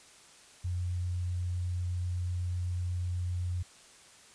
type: tone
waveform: sine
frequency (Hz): 89.2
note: F2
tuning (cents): +37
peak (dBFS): -30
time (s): 0.64-3.63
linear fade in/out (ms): 10
effects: white hiss -56 dBFS RMS until 4.34 s + resampled to 22050 Hz